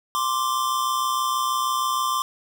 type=tone pair together; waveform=square; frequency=1046.5 / 1172.8 Hz; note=C6 / D6; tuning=0 / -3 cents; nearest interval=major second; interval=197 cents; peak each=-25 dBFS; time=0.15-2.22 s; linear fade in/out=0 ms; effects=none